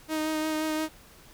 sawtooth tone with vibrato, 311.8 Hz, D#4, 4 cents sharp, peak -23 dBFS, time 0.08-0.89 s, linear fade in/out 50 ms, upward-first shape sine, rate 5.7 Hz, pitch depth 16 cents each way, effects pink hiss -53 dBFS RMS until 1.33 s

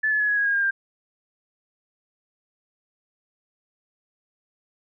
sine tone with pitch steps, 1738 / 1716.1 / 1694.4 / 1673 / 1651.9 / 1631 / 1610.4 / 1590.1 Hz, A6 / A6 / G#6 / G#6 / G#6 / G#6 / G6 / G6, -22 / -44 / +34 / +12 / -10 / -32 / +46 / +24 cents, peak -19 dBFS, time 0.03-0.71 s, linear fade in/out 10 ms, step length 85 ms, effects none

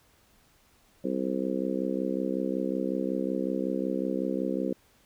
harmonic tone, 65.41 Hz, C2, in tune, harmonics 3 / 4 / 5 / 6 / 7 / 8, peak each -33 / -32 / -33 / -37 / -36 / -35 dBFS, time 1.04-4.73 s, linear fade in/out 5 ms, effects pink hiss -63 dBFS RMS until 5.05 s

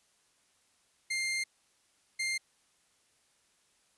sawtooth tone bursts at uneven times, 2107 Hz, C7, 12 cents sharp, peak -27 dBFS, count 2, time 1.1-1.44 / 2.19-2.38 s, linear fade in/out 10 ms, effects white hiss -70 dBFS RMS until 3.97 s + resampled to 24000 Hz

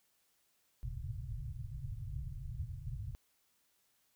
white low-pass noise, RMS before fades -42 dBFS, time 0.83-3.15 s, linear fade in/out 0 ms, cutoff 140 Hz, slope 96 dB/octave, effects white hiss -75 dBFS RMS until 4.15 s

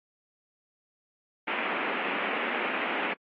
white band-pass noise, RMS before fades -31 dBFS, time 1.47-3.14 s, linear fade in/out 10 ms, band 210 to 2700 Hz, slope 48 dB/octave, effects AAC 32 kbps

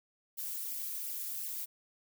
violet noise with flanger, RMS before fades -39 dBFS, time 0.37-1.66 s, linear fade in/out 20 ms, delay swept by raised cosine 0.37 to 4.27 ms, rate 2.8 Hz, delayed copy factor +0.9, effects none

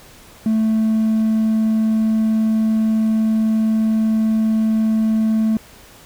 triangle tone, 220 Hz, A3, in tune, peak -11 dBFS, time 0.46-5.57 s, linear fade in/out 2 ms, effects tanh soft clip ceiling -8 dBFS + pink hiss -44 dBFS RMS until 6.05 s

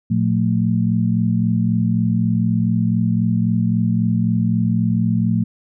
sine tone cluster, 115.4 / 178.9 / 222.8 Hz, A#2 / F3 / A3, -17 / +42 / +22 cents, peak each -19 dBFS, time 0.1-5.44 s, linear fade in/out 10 ms, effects none

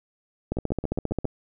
two click trains, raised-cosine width 2 ms, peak -17 / -12 dBFS, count 6 / 12, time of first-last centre 0.57-1.246 / 0.52-1.253 s, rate 7.4 / 15 Hz, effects none

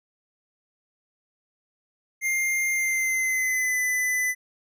square tone with pitch glide, 2110 to 2004 Hz, C7 to B6, +14 to +25 cents, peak -23 dBFS, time 2.21-4.35 s, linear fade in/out 50 ms, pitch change -89 cents, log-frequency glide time 2.72-3.8 s, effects none

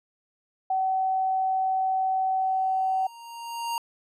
sine tone, 759 Hz, F#5, 44 cents sharp, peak -22 dBFS, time 0.7-3.07 s, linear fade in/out 5 ms
square tone with exponential growth, 932.3 Hz, A#5, in tune, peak -26 dBFS, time 2.4-3.78 s, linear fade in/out 1 ms, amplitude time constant 300 ms
effects resampled to 32000 Hz

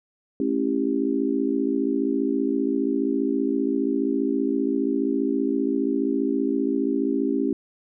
sine chord, A dominant seventh, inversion none, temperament just, 220 / 275 / 330 / 396 Hz, A3 / C#4 / E4 / G4, 0 / -14 / +2 / +18 cents, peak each -29 / -23 / -28 / -27 dBFS, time 0.4-7.53 s, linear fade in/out 2 ms, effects none

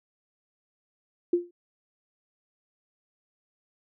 sine tone with exponential decay, 349.2 Hz, F4, in tune, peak -16 dBFS, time 1.33-1.51 s, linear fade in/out 5 ms, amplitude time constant 37 ms, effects none

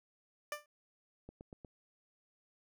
15% pulse tone with exponential decay, 593 Hz, D5, 17 cents sharp, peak -28 dBFS, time 0.52-0.66 s, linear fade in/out 2 ms, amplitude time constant 30 ms
click train, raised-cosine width 2 ms, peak -36 dBFS, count 4, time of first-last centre 1.29-1.648 s, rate 8.39 Hz
effects none

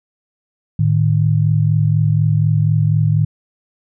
sine tone pair together, 108.5 / 152.6 Hz, A2 / D#3, -24 / -33 cents, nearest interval tritone, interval 591 cents, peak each -14 dBFS, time 0.79-3.25 s, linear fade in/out 5 ms, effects none

